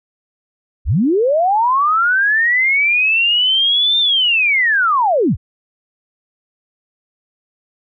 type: linear two-way sweep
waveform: sine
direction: up then down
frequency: 37.72 to 3625 to 37.72 Hz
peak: -11 dBFS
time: 0.85-5.37 s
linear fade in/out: 50 ms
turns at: 3.99 s
effects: none